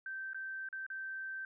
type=tone with dropouts; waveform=sine; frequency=1556 Hz; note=G6; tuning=13 cents flat; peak=-39 dBFS; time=0.06-1.45 s; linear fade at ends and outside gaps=2 ms; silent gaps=0.333-0.345 / 0.688-0.727 / 0.865-0.901 s; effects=none